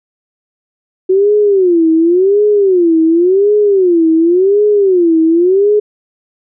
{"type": "tone with vibrato", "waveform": "sine", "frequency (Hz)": 367.3, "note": "F#4", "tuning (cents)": -13, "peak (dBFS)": -6, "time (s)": [1.09, 5.8], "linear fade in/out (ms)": 10, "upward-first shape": "sine", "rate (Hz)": 0.91, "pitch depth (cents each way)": 230, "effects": []}